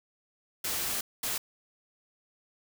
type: noise bursts at uneven times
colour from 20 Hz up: white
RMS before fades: -32 dBFS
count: 2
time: 0.64-1.01 / 1.23-1.38 s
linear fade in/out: 5 ms
effects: none